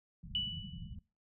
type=low-pass noise; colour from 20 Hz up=white; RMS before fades=-46 dBFS; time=0.23-0.99 s; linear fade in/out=5 ms; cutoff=210 Hz; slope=96 dB/octave
type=tone with exponential decay; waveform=sine; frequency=2960 Hz; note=F#7; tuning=in tune; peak=-29 dBFS; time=0.35-0.95 s; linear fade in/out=1 ms; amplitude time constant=130 ms
effects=noise-tail reverb RT60 0.3 s tail -21 dB re dry